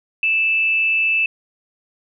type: tone with amplitude modulation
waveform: sine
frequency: 2637 Hz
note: E7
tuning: in tune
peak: -13 dBFS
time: 0.23-1.26 s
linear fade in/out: 2 ms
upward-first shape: sine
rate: 235 Hz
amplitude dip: 35%
effects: none